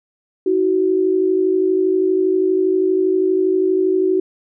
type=tone pair together; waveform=sine; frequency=321.8 / 374.3 Hz; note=E4 / F#4; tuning=-42 / +20 cents; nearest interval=minor third; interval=262 cents; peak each=-20 / -14 dBFS; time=0.46-4.2 s; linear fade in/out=5 ms; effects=none